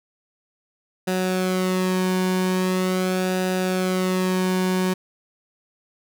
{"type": "tone with flanger", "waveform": "sawtooth", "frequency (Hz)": 185, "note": "F#3", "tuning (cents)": 0, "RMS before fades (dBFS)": -22, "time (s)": [1.07, 4.94], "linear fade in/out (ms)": 10, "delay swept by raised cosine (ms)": [0.92, 1.54], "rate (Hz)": 0.42, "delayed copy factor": -0.6, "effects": []}